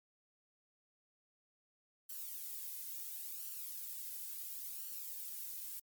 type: noise with flanger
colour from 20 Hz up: violet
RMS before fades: -45 dBFS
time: 2.09-5.8 s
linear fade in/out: 10 ms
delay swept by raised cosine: 0.68 to 1.98 ms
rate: 0.72 Hz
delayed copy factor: +0.55
effects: Opus 48 kbps